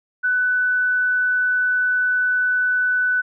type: tone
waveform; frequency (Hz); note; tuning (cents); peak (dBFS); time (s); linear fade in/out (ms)
sine; 1495; F#6; +17; -16; 0.23-3.22; 20
effects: none